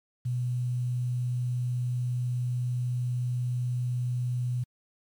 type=tone with quantisation; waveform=sine; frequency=123.47 Hz; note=B2; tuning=in tune; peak=-26 dBFS; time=0.25-4.64 s; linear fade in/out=10 ms; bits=9; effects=MP3 96 kbps